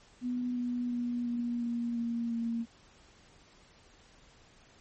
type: tone with pitch steps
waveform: sine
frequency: 246.9 / 244.2 / 241.5 / 238.9 / 236.3 / 233.7 / 231.2 Hz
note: B3 / B3 / B3 / A#3 / A#3 / A#3 / A#3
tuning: 0 / -19 / -39 / +43 / +24 / +5 / -14 cents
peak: -30 dBFS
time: 0.21-2.66 s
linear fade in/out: 50 ms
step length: 350 ms
effects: pink hiss -60 dBFS RMS until 4.8 s + MP3 32 kbps